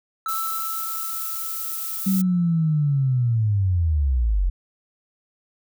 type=tone with exponential decay; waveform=triangle; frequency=1318.5 Hz; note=E6; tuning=in tune; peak=-22 dBFS; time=0.26-3.35 s; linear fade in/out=1 ms; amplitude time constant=670 ms
type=noise; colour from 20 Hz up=violet; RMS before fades=-29 dBFS; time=0.28-2.22 s; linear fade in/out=10 ms
type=linear sweep; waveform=sine; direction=down; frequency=196 to 41.62 Hz; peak=-17 dBFS; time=2.06-4.5 s; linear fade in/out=10 ms
effects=none